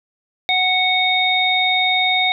harmonic tone, 740 Hz, F#5, in tune, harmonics 1 / 3 / 5, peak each -20 / -18 / -18 dBFS, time 0.49-2.32 s, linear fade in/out 0 ms, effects none

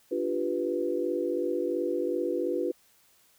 sine chord, G dominant seventh, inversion second, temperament equal, 293.7 / 349.2 / 392 / 493.9 Hz, D4 / F4 / G4 / B4, 0 / 0 / 0 / 0 cents, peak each -34 / -30 / -34 / -31 dBFS, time 0.11-2.72 s, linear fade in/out 10 ms, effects white hiss -63 dBFS RMS until 3.38 s

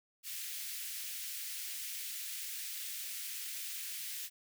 white high-pass noise, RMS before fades -42 dBFS, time 0.23-4.3 s, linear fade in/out 50 ms, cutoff 1900 Hz, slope 24 dB/octave, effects none

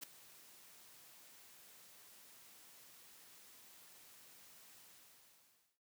white noise with ADSR envelope, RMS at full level -44 dBFS, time 0.01-5.79 s, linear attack 25 ms, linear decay 3 ms, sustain -17 dB, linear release 1000 ms, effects noise-tail reverb RT60 0.1 s tail -24 dB re dry + high-pass 100 Hz 12 dB/octave

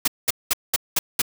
white noise bursts, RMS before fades -19 dBFS, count 6, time 0.05-1.218 s, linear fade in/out 5 ms, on 28 ms, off 200 ms, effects none

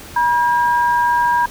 sine tone pair together, 962 / 1610.4 Hz, B5 / G6, -46 / +46 cents, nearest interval major sixth, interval 892 cents, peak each -13 / -20 dBFS, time 0.16-1.46 s, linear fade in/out 5 ms, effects pink hiss -36 dBFS RMS until 1.5 s

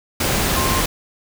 sine tone in noise, 1057 Hz, C6, 17 cents sharp, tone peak -22 dBFS, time 0.56-0.81 s, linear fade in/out 5 ms, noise pink, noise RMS -19 dBFS, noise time 0.2-0.86 s, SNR -6 dB, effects none

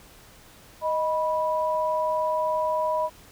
sine tone pair together, 624.1 / 981 Hz, D#5 / B5, +5 / -12 cents, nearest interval minor sixth, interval 783 cents, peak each -25 dBFS, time 0.81-3.1 s, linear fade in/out 50 ms, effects pink hiss -51 dBFS RMS until 3.31 s

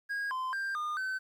triangle tone with pitch steps, 1637 / 1032 / 1586 / 1216 / 1528 Hz, G#6 / C6 / G6 / D#6 / G6, -25 / -24 / +20 / -40 / -45 cents, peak -30 dBFS, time 0.09-1.19 s, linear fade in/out 20 ms, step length 220 ms, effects 11-bit

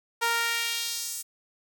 sawtooth tone with high-pass filter sweep, 464.8 Hz, A#4, 5 cents flat, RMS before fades -29 dBFS, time 0.21-1.23 s, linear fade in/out 20 ms, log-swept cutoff 960 to 8600 Hz, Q 1.3, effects none

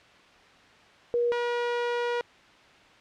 sine / sawtooth tone pair in turn, 478.1 / 480 Hz, A#4 / B4, +44 / -49 cents, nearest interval unison, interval 7 cents, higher second, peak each -22 dBFS, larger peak neither, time 1.14-1.32 / 1.32-2.21 s, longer second, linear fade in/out 0 ms, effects white hiss -54 dBFS RMS until 3 s + low-pass 3000 Hz 12 dB/octave

